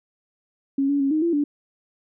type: tone with pitch steps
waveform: sine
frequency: 274.6 / 284.1 / 274.6 / 310.5 / 339 / 290.7 Hz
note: C#4 / C#4 / C#4 / D#4 / E4 / D4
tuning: -16 / +43 / -16 / -3 / +49 / -18 cents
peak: -18 dBFS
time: 0.78-1.44 s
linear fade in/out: 5 ms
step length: 110 ms
effects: none